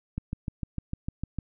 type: click train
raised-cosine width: 5 ms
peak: -18 dBFS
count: 9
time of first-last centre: 0.18-1.387 s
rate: 6.63 Hz
effects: none